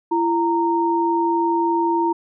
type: tone pair together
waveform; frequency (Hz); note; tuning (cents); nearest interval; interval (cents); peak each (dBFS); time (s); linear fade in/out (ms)
sine; 337.5 / 925.8; E4 / A#5; +41 / -12; octave + perfect fourth; 1747; -19; 0.11-2.13; 10
effects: none